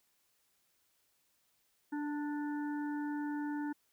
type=harmonic tone with a mistuned harmonic; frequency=293.7 Hz; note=D4; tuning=in tune; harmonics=1 / 3 / 5 / 6; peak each=-35 / -45 / -49 / -53 dBFS; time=1.92-3.73 s; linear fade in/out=10 ms; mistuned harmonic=3; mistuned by=+15 cents; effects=white hiss -75 dBFS RMS until 3.92 s